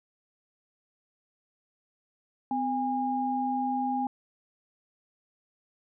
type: tone pair together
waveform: sine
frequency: 255.5 / 815 Hz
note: C4 / G#5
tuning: -41 / -33 cents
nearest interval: octave + minor sixth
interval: 2008 cents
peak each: -30 / -28 dBFS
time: 2.51-4.07 s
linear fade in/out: 2 ms
effects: none